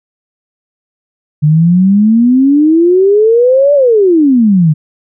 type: exponential two-way sweep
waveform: sine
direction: up then down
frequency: 146.83 to 587.3 to 146.83 Hz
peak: -4 dBFS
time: 1.42-4.74 s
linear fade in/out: 20 ms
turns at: 3.74 s
effects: none